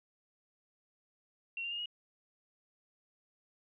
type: tone with pitch steps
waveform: sine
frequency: 2736 / 2785 / 2836 / 2887 Hz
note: F7 / F7 / F7 / F#7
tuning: -36 / -5 / +26 / -43 cents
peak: -36 dBFS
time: 1.57-1.858 s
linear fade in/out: 2 ms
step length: 72 ms
effects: none